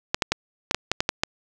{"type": "clicks", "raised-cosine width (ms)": 0.2, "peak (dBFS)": -3, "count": 9, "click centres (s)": [0.145, 0.222, 0.32, 0.711, 0.746, 0.916, 1.005, 1.091, 1.235], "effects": []}